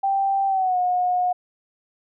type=tone with pitch glide; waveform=sine; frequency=784 to 723.1 Hz; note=G5 to F#5; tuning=0 to -40 cents; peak=-18 dBFS; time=0.03-1.33 s; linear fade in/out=10 ms; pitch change=-140 cents; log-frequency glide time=0.47-0.78 s; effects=none